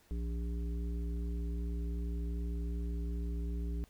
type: harmonic tone with a mistuned harmonic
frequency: 57.7 Hz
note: A#1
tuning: 17 cents flat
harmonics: 1 / 3 / 5 / 7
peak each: -34 / -44 / -48 / -51 dBFS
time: 0.11-3.84 s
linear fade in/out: 0 ms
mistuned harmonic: 1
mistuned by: +76 cents
effects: pink hiss -66 dBFS RMS until 3.89 s

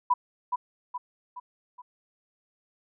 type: tone with echo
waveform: sine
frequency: 987.8 Hz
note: B5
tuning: in tune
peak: -18 dBFS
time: 0.1-0.14 s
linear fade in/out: 10 ms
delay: 420 ms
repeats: 4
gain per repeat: -6 dB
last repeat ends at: 1.82 s
effects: none

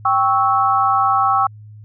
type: chord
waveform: sine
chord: C# diminished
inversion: second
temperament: equal with one note detuned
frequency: 784 / 1108.7 / 1308.6 Hz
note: G5 / C#6 / E6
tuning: 0 / 0 / -13 cents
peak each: -17 dBFS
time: 0.05-1.47 s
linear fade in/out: 5 ms
effects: added 106 Hz sine -36 dBFS peak until 1.84 s

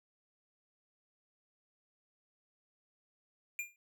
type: tone with exponential decay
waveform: square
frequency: 2400 Hz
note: D7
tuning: 37 cents sharp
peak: -33 dBFS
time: 3.59-3.76 s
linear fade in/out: 1 ms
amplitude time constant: 35 ms
effects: none

